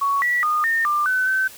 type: tone with pitch steps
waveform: sine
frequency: 1117 / 1946 / 1224 / 1825 / 1191 / 1513 / 1536 Hz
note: C#6 / B6 / D#6 / A#6 / D6 / F#6 / G6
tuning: +13 / -26 / -29 / -37 / +24 / +38 / -36 cents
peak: -17 dBFS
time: 0.01-1.48 s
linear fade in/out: 10 ms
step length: 210 ms
effects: white hiss -42 dBFS RMS until 1.57 s